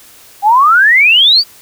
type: exponential sweep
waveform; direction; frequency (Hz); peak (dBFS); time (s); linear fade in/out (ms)
sine; up; 784 to 4781; -4; 0.42-1.44; 50
effects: white hiss -40 dBFS RMS until 1.61 s